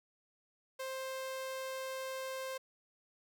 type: tone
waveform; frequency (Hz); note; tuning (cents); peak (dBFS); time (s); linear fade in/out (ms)
sawtooth; 526; C5; +9; -35; 0.79-2.58; 10
effects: none

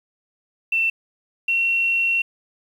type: tone pair in turn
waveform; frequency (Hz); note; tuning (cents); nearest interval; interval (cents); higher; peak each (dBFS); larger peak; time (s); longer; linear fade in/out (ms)
sine; 2685 / 2726; E7 / F7; +31 / -43; unison; 26; second; -17; neither; 0.72-0.9 / 1.48-2.22; second; 5
effects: 8-bit

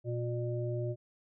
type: harmonic tone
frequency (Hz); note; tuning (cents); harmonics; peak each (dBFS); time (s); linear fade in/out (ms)
120; B2; -49; 1 / 3 / 5; -33 / -38 / -40; 0.04-0.96; 50
effects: none

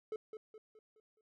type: tone with echo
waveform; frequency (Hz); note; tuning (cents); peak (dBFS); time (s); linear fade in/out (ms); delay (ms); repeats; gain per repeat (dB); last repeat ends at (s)
triangle; 433.6; A4; -25; -35; 0.12-0.16; 2; 210; 5; -7; 1.21
effects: none

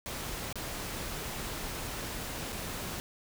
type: noise with dropouts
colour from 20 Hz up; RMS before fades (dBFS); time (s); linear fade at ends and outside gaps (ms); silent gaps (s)
pink; -38; 0.06-3; 0; 0.527-0.556 / 2.523-2.527
effects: none

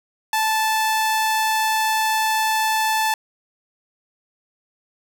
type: tone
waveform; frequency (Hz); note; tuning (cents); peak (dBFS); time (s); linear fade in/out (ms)
sawtooth; 876; A5; -8; -14; 0.33-3.14; 2
effects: none

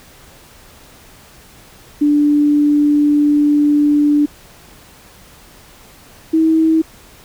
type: tone pair in turn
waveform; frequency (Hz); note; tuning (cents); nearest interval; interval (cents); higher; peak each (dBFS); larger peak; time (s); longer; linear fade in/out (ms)
sine; 293.7 / 320.6; D4 / E4; 0 / -48; major second; 152; second; -9; neither; 2.01-4.26 / 6.33-6.82; first; 10
effects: pink hiss -43 dBFS RMS until 7.24 s

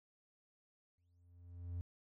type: tone with exponential growth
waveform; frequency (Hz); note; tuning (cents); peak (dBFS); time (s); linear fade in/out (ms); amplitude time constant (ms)
triangle; 87.31; F2; 0; -35; 0.98-1.81; 0; 180
effects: tanh soft clip ceiling -32 dBFS

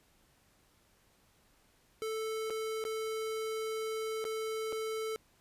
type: tone with dropouts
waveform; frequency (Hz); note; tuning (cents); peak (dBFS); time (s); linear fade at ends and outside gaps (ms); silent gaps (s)
square; 440; A4; 0; -35; 2.02-5.16; 0; 2.499-2.505 / 2.84-2.851 / 4.242-4.251 / 4.724-4.728
effects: pink hiss -68 dBFS RMS until 5.4 s + resampled to 32000 Hz

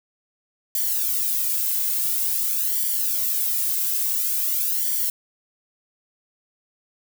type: noise with flanger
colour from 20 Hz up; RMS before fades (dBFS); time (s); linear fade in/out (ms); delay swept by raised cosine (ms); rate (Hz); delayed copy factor
violet; -23; 0.75-5.1; 2; 0.76 to 2.16; 0.48; -0.9
effects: none

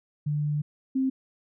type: tone pair in turn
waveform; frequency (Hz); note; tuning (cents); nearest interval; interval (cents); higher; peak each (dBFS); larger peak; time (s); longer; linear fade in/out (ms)
sine; 148.3 / 264; D3 / C4; +17 / +16; minor seventh; 999; second; -24 / -22; second; 0.26-0.62 / 0.95-1.1; first; 10
effects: none

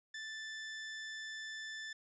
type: tone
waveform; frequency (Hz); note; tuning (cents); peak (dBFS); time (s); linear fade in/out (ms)
sawtooth; 1760; A6; 0; -39; 0.14-1.93; 5
effects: resampled to 16000 Hz

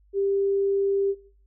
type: tone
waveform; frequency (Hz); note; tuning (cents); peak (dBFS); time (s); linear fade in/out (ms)
sine; 395.3; G4; +15; -21; 0.13-1.15; 50
effects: noise-tail reverb RT60 0.5 s tail -18 dB re dry + added 50 Hz sine -56 dBFS peak until 1.46 s

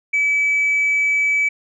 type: tone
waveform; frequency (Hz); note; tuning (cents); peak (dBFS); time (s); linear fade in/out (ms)
sine; 2295; D7; -40; -13; 0.13-1.49; 10
effects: tanh soft clip ceiling -12 dBFS

